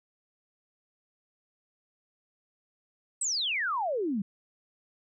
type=exponential sweep; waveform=sine; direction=down; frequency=8372 to 185 Hz; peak=-27 dBFS; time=3.21-4.22 s; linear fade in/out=5 ms; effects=none